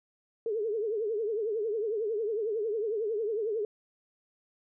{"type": "tone with vibrato", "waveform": "sine", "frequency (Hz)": 433.5, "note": "A4", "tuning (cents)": -26, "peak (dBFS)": -28, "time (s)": [0.46, 3.65], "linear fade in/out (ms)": 2, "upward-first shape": "triangle", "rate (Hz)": 11, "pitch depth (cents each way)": 150, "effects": []}